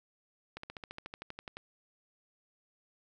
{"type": "slowing click train", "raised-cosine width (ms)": 0.3, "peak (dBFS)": -26, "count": 14, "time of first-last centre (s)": [0.57, 1.57], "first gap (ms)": 64, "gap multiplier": 1.03, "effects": []}